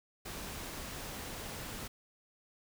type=noise; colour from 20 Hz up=pink; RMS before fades=-43 dBFS; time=0.25-1.88 s; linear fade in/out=10 ms; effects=none